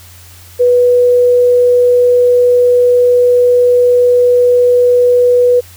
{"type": "tone", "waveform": "sine", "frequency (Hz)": 491, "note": "B4", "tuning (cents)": -10, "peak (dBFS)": -5, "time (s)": [0.59, 5.61], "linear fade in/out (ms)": 20, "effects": ["added 88 Hz sine -37 dBFS peak until 5.76 s", "white hiss -39 dBFS RMS until 5.76 s"]}